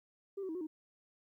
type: tone with pitch steps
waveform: sine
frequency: 395 / 377.4 / 319.7 / 364.8 / 312.6 Hz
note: G4 / F#4 / D#4 / F#4 / D#4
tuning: +13 / +34 / +47 / -24 / +8 cents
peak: -36 dBFS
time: 0.37-0.67 s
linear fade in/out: 10 ms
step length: 60 ms
effects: tanh soft clip ceiling -34 dBFS + 13-bit